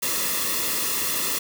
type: noise with comb filter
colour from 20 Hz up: white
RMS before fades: -25 dBFS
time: 0.02-1.39 s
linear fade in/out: 10 ms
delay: 1.3 ms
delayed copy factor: -0.7
effects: none